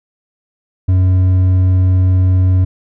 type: tone with hard clipping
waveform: triangle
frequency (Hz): 92.5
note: F#2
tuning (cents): 0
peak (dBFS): -9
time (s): 0.88-2.65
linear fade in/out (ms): 10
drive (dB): 7
effects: none